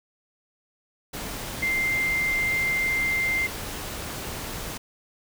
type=tone in noise; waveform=sine; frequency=2093 Hz; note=C7; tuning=in tune; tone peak=-22 dBFS; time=1.62-3.47 s; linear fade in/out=10 ms; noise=pink; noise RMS=-34 dBFS; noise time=1.13-4.78 s; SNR=+9 dB; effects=none